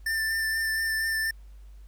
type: tone with vibrato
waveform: square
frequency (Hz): 1782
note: A6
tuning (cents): +22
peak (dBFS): -26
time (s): 0.06-1.31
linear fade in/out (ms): 5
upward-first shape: sine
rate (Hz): 4.2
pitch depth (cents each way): 15
effects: added 50 Hz sine -44 dBFS peak until 1.87 s + pink hiss -66 dBFS RMS until 1.87 s